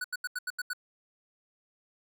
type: tone bursts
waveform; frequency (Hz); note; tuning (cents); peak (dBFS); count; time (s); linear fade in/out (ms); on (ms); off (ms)
square; 1480; F#6; 0; -32; 7; 0.01-0.733; 5; 33; 82
effects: none